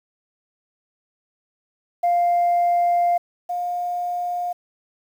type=tone pair in turn; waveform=sine; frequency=698.5 / 708.7 Hz; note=F5 / F5; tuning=0 / +25 cents; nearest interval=unison; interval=25 cents; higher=second; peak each=-14 / -22 dBFS; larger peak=first; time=2.03-3.18 / 3.49-4.53 s; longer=first; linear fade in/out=10 ms; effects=tanh soft clip ceiling -13 dBFS + 8-bit